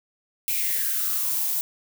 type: noise with high-pass filter sweep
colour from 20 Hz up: violet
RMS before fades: -25 dBFS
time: 0.48-1.61 s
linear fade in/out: 0 ms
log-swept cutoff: 2500 to 700 Hz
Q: 6.3
effects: none